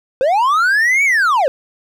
triangle linear two-way sweep, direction up then down, 493.9 to 2292 to 493.9 Hz, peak -9 dBFS, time 0.21-1.48 s, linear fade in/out 0 ms, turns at 1.04 s, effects none

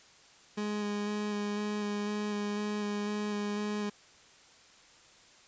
30% pulse tone with vibrato, 207.7 Hz, G#3, in tune, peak -29 dBFS, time 0.57-3.9 s, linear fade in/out 10 ms, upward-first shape square, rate 2 Hz, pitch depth 11 cents each way, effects white hiss -58 dBFS RMS until 5.47 s + resampled to 16000 Hz

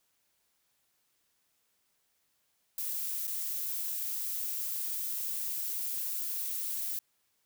violet noise with dropouts, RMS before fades -35 dBFS, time 2.78-6.99 s, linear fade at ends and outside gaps 2 ms, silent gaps 3.271-3.276 s, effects white hiss -75 dBFS RMS until 7.45 s

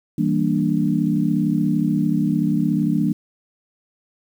sine chord, E half-diminished seventh, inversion none, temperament equal with one note detuned, 162.54 / 196 / 233.1 / 293.7 Hz, E3 / G3 / Bb3 / D4, -24 / 0 / 0 / 0 cents, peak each -22 dBFS, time 0.18-3.13 s, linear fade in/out 5 ms, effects 8-bit

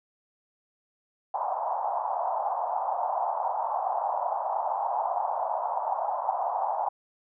white band-pass noise, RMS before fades -29 dBFS, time 1.34-6.89 s, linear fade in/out 5 ms, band 680 to 930 Hz, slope 48 dB/octave, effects none

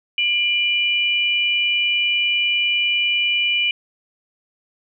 sine tone pair together, 2390 / 2960 Hz, D7 / F#7, +30 / 0 cents, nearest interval major third, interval 370 cents, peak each -19 dBFS, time 0.18-3.71 s, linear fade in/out 2 ms, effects none

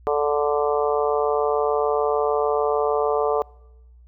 harmonic tone, 146.7 Hz, D3, 2 cents flat, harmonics 3 / 4 / 5 / 6 / 7 / 8, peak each -21 / -25 / -26 / -31 / -30 / -29 dBFS, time 0.07-3.42 s, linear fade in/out 0 ms, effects noise-tail reverb RT60 1.0 s tail -26 dB re dry + added 60 Hz sine -46 dBFS peak until 4.07 s

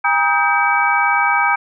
sine tone cluster, 810 / 948 / 1260 / 1570 / 2285 Hz, G#5 / A#5 / D#6 / G6 / D7, -43 / +29 / +21 / +2 / -48 cents, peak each -19 dBFS, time 0.04-1.56 s, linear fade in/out 10 ms, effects none

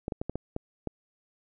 clicks, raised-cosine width 2 ms, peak -18 dBFS, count 7, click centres 0.081 / 0.122 / 0.215 / 0.296 / 0.356 / 0.564 / 0.873 s, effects none

